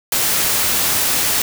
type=noise; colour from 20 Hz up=white; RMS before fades=-17 dBFS; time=0.12-1.42 s; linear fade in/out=2 ms; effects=none

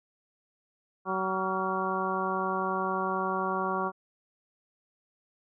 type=harmonic tone with a mistuned harmonic; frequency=188.8 Hz; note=F#3; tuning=35 cents sharp; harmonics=1 / 2 / 3 / 4 / 5 / 6 / 7; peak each=-36 / -34 / -38 / -35 / -35 / -32 / -37 dBFS; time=1.05-3.92 s; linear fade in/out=50 ms; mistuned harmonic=7; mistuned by=+85 cents; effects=none

